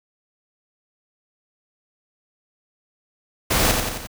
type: noise with echo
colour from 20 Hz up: pink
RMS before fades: -19 dBFS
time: 3.5-3.72 s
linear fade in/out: 10 ms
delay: 88 ms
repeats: 4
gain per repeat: -4 dB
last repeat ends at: 4.072 s
effects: none